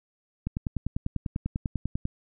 click train, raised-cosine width 5 ms, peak -16 dBFS, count 17, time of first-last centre 0.47-2.054 s, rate 10.1 Hz, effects none

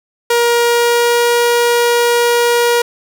sawtooth tone with pitch glide, 473.7 to 476.4 Hz, A#4 to A#4, +28 to +38 cents, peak -6 dBFS, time 0.3-2.82 s, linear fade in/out 5 ms, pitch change +10 cents, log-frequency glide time 0.63-1.3 s, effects none

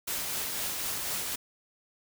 white noise with tremolo, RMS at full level -32 dBFS, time 0.07-1.36 s, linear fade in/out 10 ms, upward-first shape triangle, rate 4 Hz, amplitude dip 30%, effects none

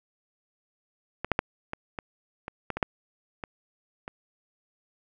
clicks, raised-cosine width 0.5 ms, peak -15 / -7 / -7 / -17 / -18 / -20 / -15 / -16 / -7 / -19 / -21 dBFS, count 11, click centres 1.246 / 1.317 / 1.391 / 1.734 / 1.988 / 2.481 / 2.703 / 2.77 / 2.828 / 3.438 / 4.079 s, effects none

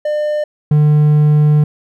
triangle tone pair in turn, 600 / 150 Hz, D5 / D3, +37 / +37 cents, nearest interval 2 octaves, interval 2400 cents, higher first, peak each -12 / -5 dBFS, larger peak second, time 0.05-0.44 / 0.71-1.64 s, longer second, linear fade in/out 5 ms, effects none

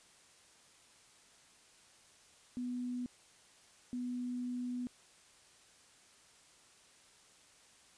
sine tone bursts at uneven times, 246.9 Hz, B3, in tune, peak -36 dBFS, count 2, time 2.57-3.06 / 3.93-4.87 s, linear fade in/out 0 ms, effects white hiss -63 dBFS RMS until 7.97 s + resampled to 22050 Hz

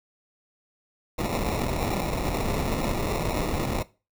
pink noise with sample-and-hold, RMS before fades -27 dBFS, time 1.18-3.83 s, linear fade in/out 10 ms, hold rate 1575 Hz, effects noise-tail reverb RT60 0.3 s tail -19 dB re dry

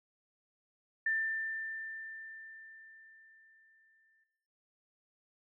sine tone with exponential decay, 1784 Hz, A6, 23 cents sharp, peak -28 dBFS, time 1.06-4.24 s, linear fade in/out 5 ms, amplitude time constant 690 ms, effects noise-tail reverb RT60 0.9 s tail -21 dB re dry

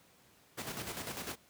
pink noise with tremolo, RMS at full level -39 dBFS, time 0.57-1.36 s, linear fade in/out 20 ms, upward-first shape square, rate 10 Hz, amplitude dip 50%, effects pink hiss -64 dBFS RMS until 1.49 s + high-pass 100 Hz 12 dB/octave

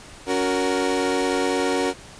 30% pulse chord, F# major, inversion second, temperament equal with one note detuned, 280.4 / 370 / 466.2 Hz, C#4 / F#4 / A#4, +20 / 0 / 0 cents, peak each -22 dBFS, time 0.26-1.94 s, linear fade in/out 50 ms, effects pink hiss -43 dBFS RMS until 2.19 s + resampled to 22050 Hz

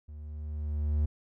triangle tone with level ramp, 75.1 Hz, D2, 39 cents sharp, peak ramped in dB -40 to -21 dBFS, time 0.08-1.06 s, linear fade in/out 10 ms, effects none

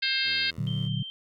harmonic tone, 530 Hz, C5, 22 cents sharp, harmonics 3 / 4 / 5 / 6 / 7 / 8 / 9, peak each -32 / -32 / -32 / -32 / -32 / -32 / -32 dBFS, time 0.02-0.51 s, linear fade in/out 10 ms
10% pulse tone with vibrato, 80.4 Hz, E2, 43 cents flat, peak -38 dBFS, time 0.23-0.9 s, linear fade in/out 50 ms, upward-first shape square, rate 4.1 Hz, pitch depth 8 cents each way
sine chord, Bb augmented, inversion none, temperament equal, 116.54 / 146.83 / 185 Hz, Bb2 / D3 / F#3, 0 / 0 / 0 cents, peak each -30 / -30 / -33 dBFS, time 0.58-1.03 s, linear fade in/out 5 ms
sine tone, 3136 Hz, G7, in tune, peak -36 dBFS, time 0.67-1.1 s, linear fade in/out 0 ms
effects none

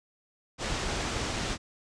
pink low-pass noise, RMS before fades -32 dBFS, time 0.58-1.58 s, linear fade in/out 50 ms, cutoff 7700 Hz, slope 24 dB/octave, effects resampled to 22050 Hz

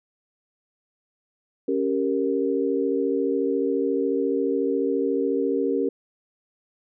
sine chord, G diminished, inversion second, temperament equal with one note detuned, 276.1 / 392 / 466.2 Hz, Db4 / G4 / Bb4, -7 / 0 / 0 cents, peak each -25 dBFS, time 1.68-5.89 s, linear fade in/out 5 ms, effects none

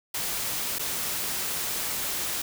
white noise with dropouts, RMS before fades -30 dBFS, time 0.14-2.42 s, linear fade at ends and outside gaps 5 ms, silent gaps 0.786-0.793 s, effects none

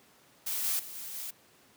blue noise with level steps, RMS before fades -33 / -30 / -44 / -41 / -39 dBFS, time 0.46-1.31 s, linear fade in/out 10 ms, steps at 0.64 / 0.79 / 0.95 / 1.14 s, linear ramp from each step 5 ms, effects pink hiss -61 dBFS RMS until 1.76 s + high-pass 150 Hz 12 dB/octave

